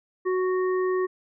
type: harmonic tone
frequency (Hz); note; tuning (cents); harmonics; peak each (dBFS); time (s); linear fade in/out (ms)
370; F#4; 0; 1 / 3 / 5; -22 / -32 / -37; 0.25-1.07; 20
effects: none